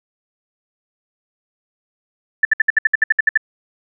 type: tone bursts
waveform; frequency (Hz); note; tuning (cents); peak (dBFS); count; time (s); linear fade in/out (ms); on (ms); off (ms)
sine; 1760; A6; 0; -8; 12; 2.43-3.375; 5; 21; 63
effects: none